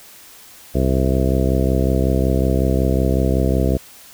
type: harmonic tone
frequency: 65.41 Hz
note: C2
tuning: in tune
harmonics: 1 / 2 / 3 / 4 / 5 / 6 / 7 / 8 / 10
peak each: -18 / -21 / -23 / -24 / -25 / -26 / -26 / -27 / -28 dBFS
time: 0.74-3.78 s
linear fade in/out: 20 ms
effects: white hiss -43 dBFS RMS until 4.13 s